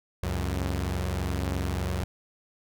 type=tone pair together; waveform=sawtooth; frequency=68.5 / 91.73 Hz; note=C#2 / F#2; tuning=-20 / -14 cents; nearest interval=perfect fourth; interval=506 cents; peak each=-26 dBFS; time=0.23-2.04 s; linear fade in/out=0 ms; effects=none